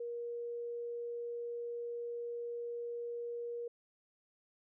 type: tone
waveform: sine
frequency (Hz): 474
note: A#4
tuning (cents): +29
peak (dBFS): -38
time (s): 0-3.68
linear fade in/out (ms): 5
effects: none